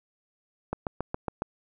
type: click train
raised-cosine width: 1 ms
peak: -15 dBFS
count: 6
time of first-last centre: 0.73-1.421 s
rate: 7.24 Hz
effects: none